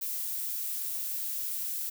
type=noise; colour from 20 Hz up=violet; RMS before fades=-34 dBFS; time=0.01-1.9 s; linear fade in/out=10 ms; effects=none